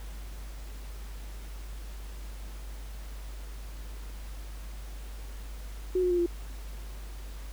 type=tone with pitch steps; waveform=sine; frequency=367.8 / 360.2 / 352.8 / 345.6 Hz; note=F#4 / F#4 / F4 / F4; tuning=-10 / -46 / +18 / -18 cents; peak=-23 dBFS; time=5.95-6.262 s; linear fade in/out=5 ms; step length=78 ms; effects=added 50 Hz sine -38 dBFS peak until 7.52 s + pink hiss -51 dBFS RMS until 7.52 s